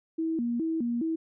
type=tone with vibrato; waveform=sine; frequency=277.2 Hz; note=C#4; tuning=in tune; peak=-26 dBFS; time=0.18-1.16 s; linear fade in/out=10 ms; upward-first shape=square; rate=2.4 Hz; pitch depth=270 cents each way; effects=none